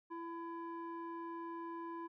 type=tone with low-pass filter; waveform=square; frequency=335.1 Hz; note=E4; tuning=29 cents sharp; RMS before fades=-45 dBFS; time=0.1-2.08 s; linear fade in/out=20 ms; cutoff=1200 Hz; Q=6.2; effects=none